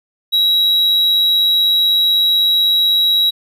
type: tone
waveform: triangle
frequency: 3868 Hz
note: B7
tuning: 37 cents flat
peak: -9 dBFS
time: 0.32-3.31 s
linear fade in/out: 20 ms
effects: none